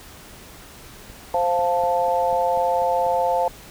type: click train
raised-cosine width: 3 ms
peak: -28 dBFS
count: 9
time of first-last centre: 1.1-3.066 s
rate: 4.07 Hz
type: chord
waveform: sine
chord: F major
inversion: second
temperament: equal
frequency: 523.3 / 698.5 / 880 Hz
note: C5 / F5 / A5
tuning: 0 / 0 / 0 cents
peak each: -22 dBFS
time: 1.34-3.48 s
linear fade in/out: 2 ms
effects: pink hiss -43 dBFS RMS until 3.7 s